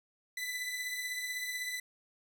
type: beating tone pair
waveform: sawtooth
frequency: 1993 / 2009 Hz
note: B6 / B6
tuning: +15 / +29 cents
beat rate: 16 Hz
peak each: -33 / -40 dBFS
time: 0.37-1.8 s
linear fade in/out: 5 ms
effects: none